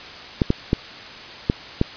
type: clicks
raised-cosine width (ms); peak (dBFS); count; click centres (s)
3; -3; 5; 0.418 / 0.504 / 0.731 / 1.499 / 1.814
effects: white hiss -37 dBFS RMS until 1.96 s + resampled to 11025 Hz